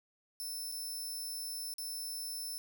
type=tone with dropouts; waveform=15% pulse; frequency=5300 Hz; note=E8; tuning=9 cents sharp; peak=-33 dBFS; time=0.4-2.58 s; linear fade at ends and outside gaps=0 ms; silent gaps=0.716-0.722 / 1.738-1.783 s; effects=none